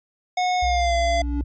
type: tone with pitch glide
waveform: square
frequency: 728 to 683.2 Hz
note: F#5 to F5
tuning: -28 to -38 cents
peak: -20 dBFS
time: 0.37-1.22 s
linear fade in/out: 5 ms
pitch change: -110 cents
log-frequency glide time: 0.59-0.95 s
type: tone with vibrato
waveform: sine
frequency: 61.5 Hz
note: B1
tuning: 7 cents flat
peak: -23 dBFS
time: 0.62-1.44 s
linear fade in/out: 10 ms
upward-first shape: square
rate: 5.5 Hz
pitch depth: 10 cents each way
type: tone with exponential growth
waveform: triangle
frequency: 287.6 Hz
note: D4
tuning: 36 cents flat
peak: -21 dBFS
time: 0.72-1.41 s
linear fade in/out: 1 ms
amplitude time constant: 150 ms
effects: resampled to 16000 Hz